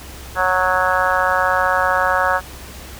harmonic tone, 184.3 Hz, F#3, 7 cents flat, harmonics 3 / 4 / 5 / 6 / 7 / 8 / 9, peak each -22 / -22 / -22 / -22 / -22 / -22 / -22 dBFS, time 0.35-2.41 s, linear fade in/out 50 ms, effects added 66 Hz sine -37 dBFS peak until 2.99 s + pink hiss -37 dBFS RMS until 2.99 s

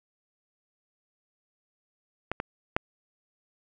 clicks, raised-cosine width 0.5 ms, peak -14 / -15 / -8 dBFS, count 3, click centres 2.316 / 2.401 / 2.765 s, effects none

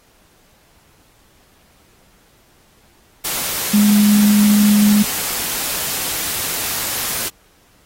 sine tone in noise, 207.7 Hz, G#3, in tune, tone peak -9 dBFS, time 3.73-5.03 s, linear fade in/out 10 ms, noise white, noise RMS -22 dBFS, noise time 3.24-7.29 s, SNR +10 dB, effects pink hiss -54 dBFS RMS until 7.85 s + AAC 48 kbps

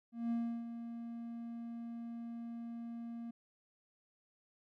triangle tone with ADSR envelope, 233.1 Hz, A#3, in tune, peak -30 dBFS, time 0.12-3.31 s, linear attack 190 ms, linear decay 330 ms, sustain -10 dB, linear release 7 ms, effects none

